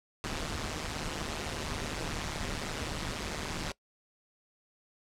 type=noise with amplitude modulation; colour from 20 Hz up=pink; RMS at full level=-32 dBFS; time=0.24-3.72 s; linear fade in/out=0 ms; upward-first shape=sine; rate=152 Hz; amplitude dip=85%; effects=noise-tail reverb RT60 0.1 s tail -21 dB re dry + low-pass 7000 Hz 12 dB/octave